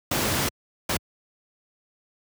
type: noise bursts at uneven times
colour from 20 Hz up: pink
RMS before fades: -24 dBFS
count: 2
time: 0.11-0.49 / 0.89-0.97 s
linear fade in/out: 5 ms
effects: high-pass 80 Hz 12 dB/octave